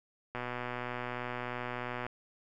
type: click train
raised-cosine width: 0.5 ms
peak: -22 dBFS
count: 212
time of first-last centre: 0.35-2.065 s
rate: 123 Hz
effects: none